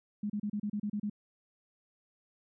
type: tone bursts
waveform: sine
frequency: 207.7 Hz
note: G#3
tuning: in tune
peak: -31 dBFS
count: 9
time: 0.23-1.098 s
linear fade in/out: 5 ms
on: 68 ms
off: 32 ms
effects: none